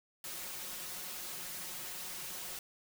white noise with comb filter, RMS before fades -43 dBFS, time 0.24-2.59 s, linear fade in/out 2 ms, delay 5.5 ms, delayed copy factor +0.95, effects none

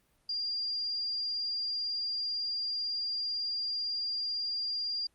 sine tone, 4794 Hz, D8, 35 cents sharp, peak -31 dBFS, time 0.29-5.07 s, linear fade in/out 5 ms, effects pink hiss -71 dBFS RMS until 5.14 s + Opus 32 kbps

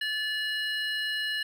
triangle tone cluster, 1735 / 2901 / 4127 Hz, A6 / F#7 / C8, -25 / -35 / -25 cents, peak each -29 / -31 / -36 dBFS, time 0.01-1.43 s, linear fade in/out 5 ms, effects none

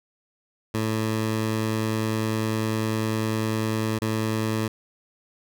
15% pulse tone with dropouts, 110 Hz, A2, in tune, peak -17 dBFS, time 0.74-4.68 s, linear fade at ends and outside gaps 5 ms, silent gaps 3.988-4.018 s, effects none

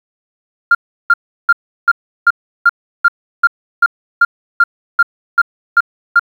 sine tone bursts, 1396.9 Hz, F6, in tune, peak -3 dBFS, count 15, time 0.71-6.195 s, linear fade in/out 5 ms, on 39 ms, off 350 ms, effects tanh soft clip ceiling 0 dBFS + 7-bit

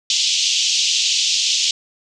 pink band-pass noise, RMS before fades -18 dBFS, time 0.1-1.71 s, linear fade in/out 2 ms, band 2800 to 6900 Hz, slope 48 dB/octave, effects none

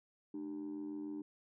sine tone with amplitude modulation, 300 Hz, D4, 37 cents sharp, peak -35 dBFS, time 0.34-1.22 s, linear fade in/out 5 ms, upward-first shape sine, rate 86.8 Hz, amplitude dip 80%, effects tanh soft clip ceiling -36 dBFS

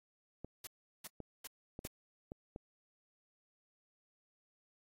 clicks, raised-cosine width 2 ms, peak -31 dBFS, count 6, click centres 0.446 / 1.203 / 1.791 / 1.851 / 2.319 / 2.561 s
white noise bursts, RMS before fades -46 dBFS, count 4, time 0.64-1.874 s, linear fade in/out 5 ms, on 31 ms, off 370 ms
effects AAC 48 kbps

